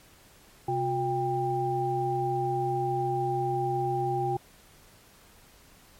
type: tone cluster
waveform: sine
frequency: 130.5 / 359.6 / 794 Hz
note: C3 / F#4 / G5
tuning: -4 / -49 / +22 cents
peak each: -32 / -30 / -28 dBFS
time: 0.68-4.37 s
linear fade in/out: 5 ms
effects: pink hiss -56 dBFS RMS until 5.99 s + MP3 64 kbps